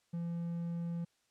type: tone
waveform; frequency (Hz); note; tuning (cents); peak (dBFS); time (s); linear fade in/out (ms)
triangle; 170; F3; -46; -33; 0.13-1.05; 10
effects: white hiss -75 dBFS RMS until 1.3 s + low-pass 8000 Hz 12 dB/octave